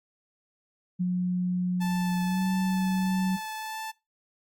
sine tone with pitch glide, 180.3 to 187.41 Hz, F#3 to F#3, -45 to +22 cents, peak -23 dBFS, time 0.99-3.37 s, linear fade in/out 20 ms, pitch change +67 cents, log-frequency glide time 2.23-2.4 s
sawtooth tone with vibrato, 875 Hz, A5, 10 cents flat, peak -30 dBFS, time 1.8-3.92 s, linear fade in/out 20 ms, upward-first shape sine, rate 1.6 Hz, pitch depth 10 cents each way
effects noise-tail reverb RT60 0.2 s tail -19 dB re dry + Opus 48 kbps

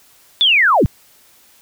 sine linear sweep, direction down, 3564 to 47.33 Hz, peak -9 dBFS, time 0.41-0.86 s, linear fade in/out 0 ms, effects white hiss -50 dBFS RMS until 1.61 s

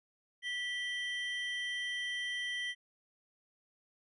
triangle tone pair together, 1959 / 3139 Hz, B6 / G7, -15 / +2 cents, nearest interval minor sixth, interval 817 cents, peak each -35 / -38 dBFS, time 0.42-2.75 s, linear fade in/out 50 ms, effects resampled to 24000 Hz

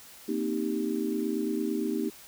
sine chord, C minor seventh, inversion third, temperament equal, 233.1 / 261.6 / 311.1 / 392 Hz, Bb3 / C4 / Eb4 / G4, 0 / 0 / 0 / 0 cents, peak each -32 / -35 / -31 / -33 dBFS, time 0.28-2.1 s, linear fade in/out 10 ms, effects white hiss -50 dBFS RMS until 2.27 s

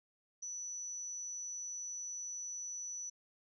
sine tone with amplitude modulation, 5940 Hz, F#8, 6 cents sharp, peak -39 dBFS, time 0.42-3.1 s, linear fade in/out 10 ms, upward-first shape sine, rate 231 Hz, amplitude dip 30%, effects none

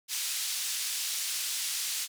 pink band-pass noise, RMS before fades -33 dBFS, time 0.08-2.08 s, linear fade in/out 50 ms, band 3800 to 12000 Hz, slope 12 dB/octave, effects none

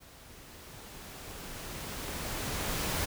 pink noise with level ramp, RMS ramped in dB -54 to -31 dBFS, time 0-3.06 s, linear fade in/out 20 ms, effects none

